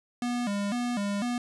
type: tone with vibrato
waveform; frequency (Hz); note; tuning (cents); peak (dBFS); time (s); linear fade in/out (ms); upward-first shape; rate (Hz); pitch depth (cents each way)
square; 221.5; A3; +12; -28; 0.22-1.38; 2; square; 2; 160
effects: resampled to 24000 Hz + 10-bit